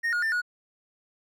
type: tone with pitch steps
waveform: triangle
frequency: 1853 / 1437 / 1787 / 1456 Hz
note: A#6 / F6 / A6 / F#6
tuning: -11 / +49 / +26 / -28 cents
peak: -22 dBFS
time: 0.03-0.418 s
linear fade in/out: 20 ms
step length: 97 ms
effects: none